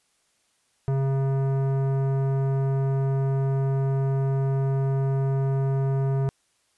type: tone with tanh clipping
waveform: sine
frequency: 135.5 Hz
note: C#3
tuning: 39 cents flat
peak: -23 dBFS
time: 0.88-6.29 s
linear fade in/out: 0 ms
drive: 15 dB
effects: white hiss -68 dBFS RMS until 6.77 s + resampled to 24000 Hz